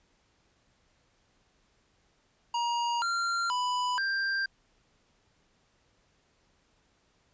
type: tone with pitch steps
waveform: square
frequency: 947 / 1381 / 992 / 1583 Hz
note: A#5 / F6 / B5 / G6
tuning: +27 / -20 / +7 / +17 cents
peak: -28 dBFS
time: 2.54-4.46 s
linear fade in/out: 5 ms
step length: 480 ms
effects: pink hiss -69 dBFS RMS until 7.33 s + resampled to 16000 Hz